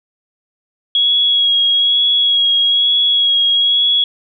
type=tone with vibrato; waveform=sine; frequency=3322 Hz; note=G#7; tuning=in tune; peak=-10 dBFS; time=0.95-4.04 s; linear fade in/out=2 ms; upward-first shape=sine; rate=1.1 Hz; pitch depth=19 cents each way; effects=none